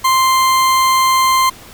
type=tone; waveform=40% pulse; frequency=1046.5 Hz; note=C6; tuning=in tune; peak=-9 dBFS; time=0.04-1.5 s; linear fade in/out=10 ms; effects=pink hiss -38 dBFS RMS until 1.73 s